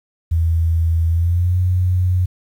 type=tone with pitch glide; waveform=sine; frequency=82.41 to 90.91 Hz; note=E2 to F#2; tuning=0 to -30 cents; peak=-13 dBFS; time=0.31-2.26 s; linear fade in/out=10 ms; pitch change=+170 cents; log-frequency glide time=1.08-1.58 s; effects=8-bit